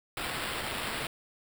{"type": "noise with sample-and-hold", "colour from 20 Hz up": "white", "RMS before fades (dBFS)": -35, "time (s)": [0.17, 1.07], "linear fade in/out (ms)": 2, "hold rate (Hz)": 6300, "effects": []}